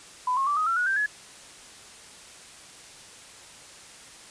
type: tone with pitch steps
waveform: sine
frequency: 1002 / 1080.1 / 1164.4 / 1255.2 / 1353.1 / 1458.6 / 1572.3 / 1694.9 Hz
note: B5 / C#6 / D6 / D#6 / E6 / F#6 / G6 / G#6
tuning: +25 / -45 / -15 / +15 / +45 / -25 / +5 / +35 cents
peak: -22 dBFS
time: 0.27-1.062 s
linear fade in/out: 5 ms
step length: 99 ms
effects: white hiss -47 dBFS RMS until 4.3 s + resampled to 22050 Hz